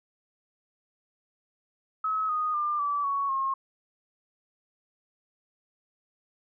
sine tone with pitch steps, 1284 / 1239.5 / 1196.6 / 1155.2 / 1115.2 / 1076.6 Hz, E6 / D#6 / D6 / D6 / C#6 / C6, -46 / -7 / +32 / -29 / +10 / +49 cents, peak -25 dBFS, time 2.04-3.54 s, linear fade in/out 5 ms, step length 250 ms, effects none

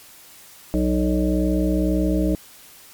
harmonic tone with a mistuned harmonic, 61.9 Hz, B1, 5 cents sharp, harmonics 1 / 3 / 5 / 7 / 9 / 10, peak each -22 / -23 / -21 / -31 / -29 / -30 dBFS, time 0.74-2.35 s, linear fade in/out 0 ms, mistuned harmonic 7, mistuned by +32 cents, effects white hiss -46 dBFS RMS until 2.93 s + MP3 96 kbps

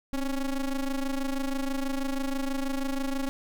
square ring-modulated tone, 139.1 Hz, C#3, 6 cents sharp, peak -25 dBFS, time 0.13-3.29 s, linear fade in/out 0 ms, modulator 126 Hz, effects none

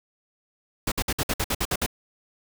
pink noise bursts, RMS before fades -25 dBFS, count 10, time 0.87-1.863 s, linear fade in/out 5 ms, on 48 ms, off 57 ms, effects none

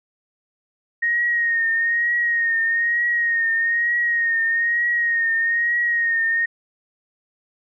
sine tone with vibrato, 1865 Hz, A#6, in tune, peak -17 dBFS, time 1.02-6.46 s, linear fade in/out 10 ms, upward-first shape triangle, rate 1.1 Hz, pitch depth 45 cents each way, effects none

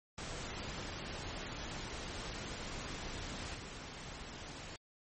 pink noise with level steps, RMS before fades -43 / -47 dBFS, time 0.18-4.76 s, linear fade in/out 0 ms, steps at 3.54 s, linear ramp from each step 20 ms, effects MP3 32 kbps

